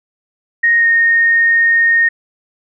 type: tone with pitch glide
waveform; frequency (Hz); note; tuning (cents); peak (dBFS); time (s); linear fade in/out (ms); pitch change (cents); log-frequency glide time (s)
sine; 1864.7 to 1847.5; A#6 to A#6; 0 to -16; -8; 0.63-2.09; 10; -16; 0.78-0.86
effects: none